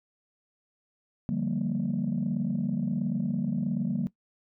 sine chord, G minor seventh, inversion second, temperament equal, 146.83 / 174.61 / 196 / 233.1 Hz, D3 / F3 / G3 / Bb3, 0 / 0 / 0 / 0 cents, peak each -32 / -32 / -30 / -29 dBFS, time 1.29-4.07 s, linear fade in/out 0 ms, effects noise-tail reverb RT60 0.1 s tail -19 dB re dry + tanh soft clip ceiling -20 dBFS

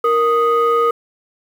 sine tone pair together, 466.2 / 1244.5 Hz, A#4 / D#6, 0 / 0 cents, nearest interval octave + perfect fourth, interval 1700 cents, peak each -13 dBFS, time 0.04-0.91 s, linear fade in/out 5 ms, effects tanh soft clip ceiling -8 dBFS + 7-bit

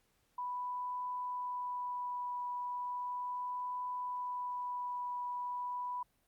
sine tone with vibrato, 987.8 Hz, B5, in tune, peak -36 dBFS, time 0.38-6.03 s, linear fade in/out 5 ms, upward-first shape triangle, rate 0.36 Hz, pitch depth 11 cents each way, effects pink hiss -75 dBFS RMS until 6.27 s + Opus 48 kbps

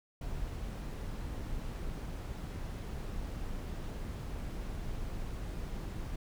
brown noise, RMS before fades -39 dBFS, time 0.21-6.16 s, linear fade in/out 5 ms, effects none

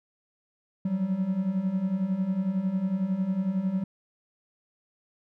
triangle beating tone pair, 181.2 / 192.2 Hz, F#3 / G3, -36 / -34 cents, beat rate 11 Hz, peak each -29 / -24 dBFS, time 0.85-3.84 s, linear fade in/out 5 ms, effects none

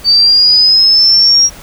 sine linear sweep, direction up, 4577 to 5650 Hz, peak -4 dBFS, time 0.04-1.5 s, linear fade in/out 50 ms, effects pink hiss -34 dBFS RMS until 1.62 s

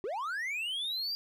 triangle linear sweep, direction up, 350.3 to 4809 Hz, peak -31 dBFS, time 0.04-1.15 s, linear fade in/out 0 ms, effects none

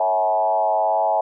sine tone with frequency modulation, 750 Hz, F#5, 23 cents sharp, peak -16 dBFS, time 0-1.21 s, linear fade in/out 5 ms, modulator 99.3 Hz, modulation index 1.6, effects none

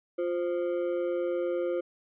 triangle ring-modulated tone, 437 Hz, A4, 12 cents flat, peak -22 dBFS, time 0.18-1.81 s, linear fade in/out 10 ms, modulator 85.6 Hz, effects resampled to 8000 Hz

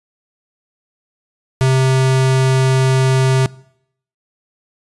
square tone, 131.5 Hz, C3, 9 cents sharp, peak -11 dBFS, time 1.61-3.46 s, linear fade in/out 0 ms, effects noise-tail reverb RT60 0.7 s tail -22 dB re dry + resampled to 24000 Hz

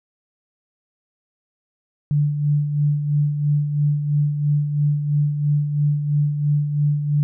sine tone with tremolo, 146.83 Hz, D3, in tune, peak -14 dBFS, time 2.11-7.23 s, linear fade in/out 0 ms, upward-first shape sine, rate 3 Hz, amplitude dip 55%, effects none

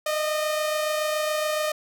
sawtooth tone pair together, 611 / 638.1 Hz, D#5 / D#5, -32 / +44 cents, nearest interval minor second, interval 76 cents, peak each -20 / -30 dBFS, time 0.06-1.72 s, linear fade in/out 5 ms, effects none

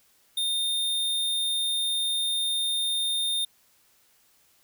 square tone, 3639 Hz, A#7, 42 cents flat, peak -25 dBFS, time 0.37-3.45 s, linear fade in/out 5 ms, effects white hiss -63 dBFS RMS until 4.63 s

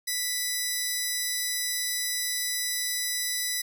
10% pulse tone pair together, 1975.5 / 5047 Hz, B6 / D#8, 0 / +24 cents, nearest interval octave + major third, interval 1624 cents, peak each -20 / -26 dBFS, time 0.07-3.62 s, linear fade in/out 10 ms, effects none

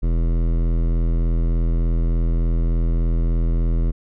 sine tone with hard clipping, 41.69 Hz, E1, 20 cents sharp, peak -18 dBFS, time 0.02-3.92 s, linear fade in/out 20 ms, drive 16 dB, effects none

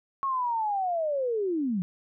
sine linear sweep, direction down, 1105 to 170.7 Hz, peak -25 dBFS, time 0.23-1.82 s, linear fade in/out 0 ms, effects none

